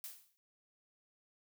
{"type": "noise with exponential decay", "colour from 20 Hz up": "blue", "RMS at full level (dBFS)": -43, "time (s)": [0.04, 0.37], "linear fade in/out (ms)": 0, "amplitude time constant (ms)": 71, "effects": []}